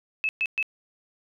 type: tone bursts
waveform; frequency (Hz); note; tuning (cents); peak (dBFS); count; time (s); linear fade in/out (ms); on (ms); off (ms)
sine; 2600; E7; -24; -22; 3; 0.24-0.627; 0; 49; 120
effects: none